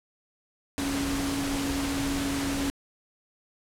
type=tone in noise; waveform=sine; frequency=277.6 Hz; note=C#4; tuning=3 cents sharp; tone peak=-28 dBFS; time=0.78-2.7 s; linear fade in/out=0 ms; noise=pink; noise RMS=-32 dBFS; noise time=0.78-2.7 s; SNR=+1 dB; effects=low-pass 11000 Hz 12 dB/octave